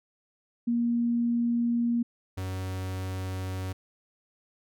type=tone pair in turn; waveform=sine / 45% pulse; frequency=236.3 / 93.78 Hz; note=A#3 / F#2; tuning=+24 / +24 cents; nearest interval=octave + major third; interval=1600 cents; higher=first; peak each=-23 / -31 dBFS; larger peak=first; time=0.67-2.03 / 2.37-3.73 s; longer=neither; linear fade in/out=10 ms; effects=none

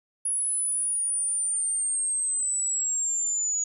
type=linear sweep; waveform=sine; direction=down; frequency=10370 to 6790 Hz; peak=-24 dBFS; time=0.25-3.64 s; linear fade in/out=5 ms; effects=none

